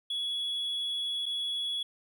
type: tone with dropouts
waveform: triangle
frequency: 3372 Hz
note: G#7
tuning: 26 cents sharp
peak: -28 dBFS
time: 0.1-1.83 s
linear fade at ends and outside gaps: 5 ms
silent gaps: 1.258-1.262 s
effects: tanh soft clip ceiling -24 dBFS